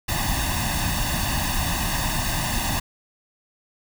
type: noise with comb filter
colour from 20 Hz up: pink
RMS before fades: -24 dBFS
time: 0.08-2.8 s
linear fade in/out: 10 ms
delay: 1.1 ms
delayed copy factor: +0.95
effects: none